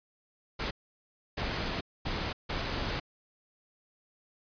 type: noise bursts at uneven times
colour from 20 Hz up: pink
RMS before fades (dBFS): -33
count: 4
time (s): 0.59-0.71 / 1.37-1.81 / 2.05-2.33 / 2.49-3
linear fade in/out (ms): 10
effects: resampled to 11025 Hz